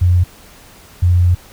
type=tone pair in turn; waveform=sine; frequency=89 / 88.53 Hz; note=F2 / F2; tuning=+33 / +24 cents; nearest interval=unison; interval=9 cents; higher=first; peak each=-8 dBFS; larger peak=neither; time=0.01-0.24 / 1.02-1.35 s; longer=second; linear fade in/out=10 ms; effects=pink hiss -42 dBFS RMS until 1.52 s